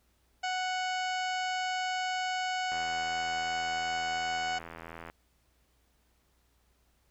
harmonic tone, 740 Hz, F#5, in tune, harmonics 1 / 2 / 3 / 4 / 5 / 6 / 7 / 8 / 9 / 10, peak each -32 / -37 / -40 / -40 / -53 / -46 / -48 / -57 / -49 / -53 dBFS, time 0.43-4.59 s, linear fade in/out 10 ms
click train, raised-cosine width 0.5 ms, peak -28 dBFS, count 198, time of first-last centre 2.72-5.099 s, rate 82.8 Hz
effects added 60 Hz sine -70 dBFS peak until 7.1 s + pink hiss -72 dBFS RMS until 7.1 s

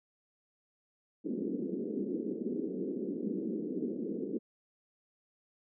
pink band-pass noise, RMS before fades -36 dBFS, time 1.24-4.39 s, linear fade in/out 20 ms, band 200 to 430 Hz, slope 48 dB/octave, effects none

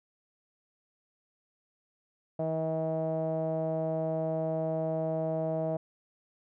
sawtooth tone with low-pass filter, 160 Hz, D#3, 49 cents sharp, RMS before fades -31 dBFS, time 2.39-5.77 s, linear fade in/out 5 ms, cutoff 650 Hz, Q 6.3, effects none

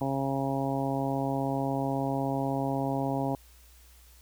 harmonic tone, 136.3 Hz, C#3, 29 cents flat, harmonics 1 / 2 / 3 / 4 / 5 / 6 / 7, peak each -33 / -31 / -38 / -36 / -35 / -36 / -39 dBFS, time 0.01-3.35 s, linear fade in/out 2 ms, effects added 60 Hz sine -54 dBFS peak until 4.21 s + white hiss -59 dBFS RMS until 4.21 s

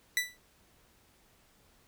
sawtooth tone with exponential decay, 1975.5 Hz, B6, in tune, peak -20 dBFS, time 0.17-0.37 s, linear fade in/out 1 ms, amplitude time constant 42 ms, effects pink hiss -65 dBFS RMS until 1.87 s

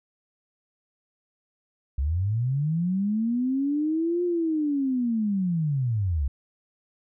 sine linear two-way sweep, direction up then down, 63.4 to 356.2 to 63.4 Hz, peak -22 dBFS, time 1.98-6.28 s, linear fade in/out 5 ms, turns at 4.24 s, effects none

